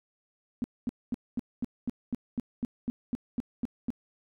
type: tone bursts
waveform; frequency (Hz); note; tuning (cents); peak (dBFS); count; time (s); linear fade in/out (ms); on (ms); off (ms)
sine; 241.1; B3; -41; -26; 14; 0.62-3.904; 0; 21; 230
effects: none